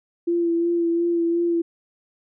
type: tone with vibrato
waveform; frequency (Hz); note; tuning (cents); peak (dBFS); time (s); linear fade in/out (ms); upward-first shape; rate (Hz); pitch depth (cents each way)
sine; 339.8; F4; -47; -18; 0.27-1.62; 10; sine; 2.8; 22
effects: none